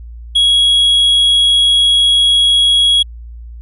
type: tone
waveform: triangle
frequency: 3322 Hz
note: G#7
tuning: in tune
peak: -6 dBFS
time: 0.35-3.03 s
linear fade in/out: 10 ms
effects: added 58 Hz sine -28 dBFS peak until 3.61 s + resampled to 32000 Hz